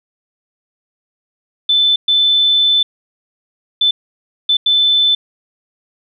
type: tone bursts at uneven times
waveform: sine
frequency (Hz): 3520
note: A7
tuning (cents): 0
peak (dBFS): -9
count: 5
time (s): 1.69-1.96 / 2.08-2.83 / 3.81-3.91 / 4.49-4.57 / 4.66-5.15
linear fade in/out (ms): 5
effects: none